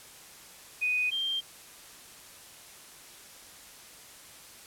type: tone pair in turn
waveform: sine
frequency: 2490 / 3175 Hz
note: D#7 / G7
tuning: +1 / +21 cents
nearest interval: major third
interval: 420 cents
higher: second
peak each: -25 / -28 dBFS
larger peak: first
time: 0.81-1.11 / 1.11-1.41 s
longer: neither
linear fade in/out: 20 ms
effects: white hiss -50 dBFS RMS until 4.66 s + low-pass 12000 Hz 12 dB/octave